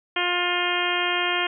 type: harmonic tone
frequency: 354 Hz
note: F4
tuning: 23 cents sharp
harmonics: 1 / 2 / 3 / 4 / 5 / 6 / 7 / 8 / 9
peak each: -30 / -30 / -30 / -30 / -30 / -30 / -30 / -30 / -30 dBFS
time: 0.16-1.47 s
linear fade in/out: 5 ms
effects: none